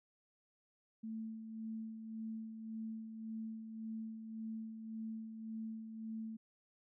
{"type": "tone with tremolo", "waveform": "sine", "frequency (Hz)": 221.8, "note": "A3", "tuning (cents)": 14, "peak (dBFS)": -40, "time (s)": [1.03, 6.37], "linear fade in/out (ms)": 10, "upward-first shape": "sine", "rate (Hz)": 1.8, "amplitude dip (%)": 50, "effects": []}